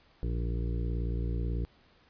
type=harmonic tone; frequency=58.27 Hz; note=A#1; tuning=in tune; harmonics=1 / 2 / 3 / 5 / 6 / 7 / 8; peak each=-30 / -36 / -40 / -44 / -46 / -47 / -48 dBFS; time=0.23-1.65 s; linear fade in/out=0 ms; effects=pink hiss -63 dBFS RMS until 2.09 s + resampled to 11025 Hz

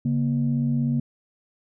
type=tone pair together; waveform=sine; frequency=140 / 236.4 Hz; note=C#3 / A#3; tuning=+18 / +24 cents; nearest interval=major sixth; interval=906 cents; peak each=-22 dBFS; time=0.05-1 s; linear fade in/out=5 ms; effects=tanh soft clip ceiling -14 dBFS

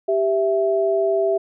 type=tone pair together; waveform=sine; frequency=392.4 / 660 Hz; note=G4 / E5; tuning=+2 / +2 cents; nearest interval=major sixth; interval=900 cents; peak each=-19 dBFS; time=0.08-1.38 s; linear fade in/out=10 ms; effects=none

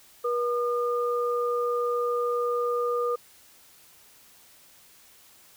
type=tone pair together; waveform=sine; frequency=481.6 / 1213.6 Hz; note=B4 / D#6; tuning=-44 / -44 cents; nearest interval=octave + major third; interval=1600 cents; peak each=-25 / -29 dBFS; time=0.24-3.16 s; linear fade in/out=10 ms; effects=white hiss -55 dBFS RMS until 5.56 s

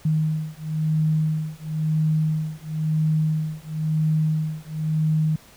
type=beating tone pair; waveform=sine; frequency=155.56 / 156.54 Hz; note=D#3 / D#3; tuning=0 / +11 cents; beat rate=0.98 Hz; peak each=-23 dBFS; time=0.05-5.36 s; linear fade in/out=5 ms; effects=pink hiss -50 dBFS RMS until 5.56 s

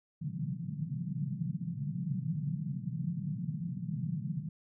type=band-pass noise; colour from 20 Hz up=white; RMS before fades=-36 dBFS; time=0.21-4.49 s; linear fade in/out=5 ms; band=130 to 180 Hz; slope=48 dB/octave; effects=none

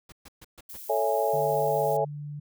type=noise bursts; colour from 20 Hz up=pink; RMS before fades=-47 dBFS; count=5; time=0.09-0.77 s; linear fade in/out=5 ms; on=32 ms; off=130 ms
type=noise; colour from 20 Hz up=violet; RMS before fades=-42 dBFS; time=0.69-1.97 s; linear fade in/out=5 ms
type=chord; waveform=sine; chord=A major seventh; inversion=none; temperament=equal with one note detuned; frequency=440 / 556 / 659.3 / 830.6 Hz; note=A4 / C#5 / E5 / G#5; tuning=0 / +5 / 0 / 0 cents; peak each=-28 dBFS; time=0.89-2.05 s; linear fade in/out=10 ms
type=tone; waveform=sine; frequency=146.83 Hz; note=D3; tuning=in tune; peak=-34 dBFS; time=1.33-2.4 s; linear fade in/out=10 ms
effects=none

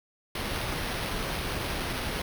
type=noise with sample-and-hold; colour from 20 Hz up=pink; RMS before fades=-32 dBFS; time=0.35-2.22 s; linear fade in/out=5 ms; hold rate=7350 Hz; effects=none

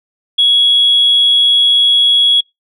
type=tone; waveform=sine; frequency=3341 Hz; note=G#7; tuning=10 cents sharp; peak=-6 dBFS; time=0.38-2.41 s; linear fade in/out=10 ms; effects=noise-tail reverb RT60 0.2 s tail -26 dB re dry + tanh soft clip ceiling -2 dBFS

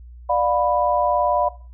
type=chord; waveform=sine; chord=B diminished; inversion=first; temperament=just; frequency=592.7 / 711.2 / 987.8 Hz; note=D5 / F5 / B5; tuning=+16 / +31 / 0 cents; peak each=-21 dBFS; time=0.29-1.49 s; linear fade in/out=10 ms; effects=noise-tail reverb RT60 0.4 s tail -17 dB re dry + added 60 Hz sine -38 dBFS peak until 1.73 s

